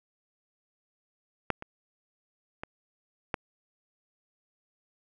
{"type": "clicks", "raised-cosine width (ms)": 0.5, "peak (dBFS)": [-10, -24, -21, -13], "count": 4, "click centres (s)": [1.503, 1.624, 2.635, 3.342], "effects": []}